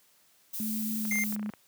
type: noise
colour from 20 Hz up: violet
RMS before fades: -36 dBFS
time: 0.53-1.36 s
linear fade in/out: 10 ms
type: tone with pitch glide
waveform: sine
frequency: 217.4 to 210.6 Hz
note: A3 to G#3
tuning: -21 to +24 cents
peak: -31 dBFS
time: 0.6-1.5 s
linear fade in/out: 0 ms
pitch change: -55 cents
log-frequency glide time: 0.98-1.12 s
type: clicks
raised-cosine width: 0.5 ms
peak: -29 dBFS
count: 12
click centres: 1.053 / 1.123 / 1.156 / 1.187 / 1.239 / 1.325 / 1.363 / 1.395 / 1.429 / 1.461 / 1.493 / 1.537 s
type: tone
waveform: square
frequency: 2107 Hz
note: C7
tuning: 12 cents sharp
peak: -28 dBFS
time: 1.11-1.24 s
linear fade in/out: 2 ms
effects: white hiss -64 dBFS RMS until 1.67 s + high-pass 100 Hz 12 dB/octave